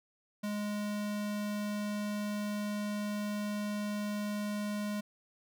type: tone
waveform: square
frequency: 207.7 Hz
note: G#3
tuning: in tune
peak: -34 dBFS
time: 0.43-5.01 s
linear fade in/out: 10 ms
effects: none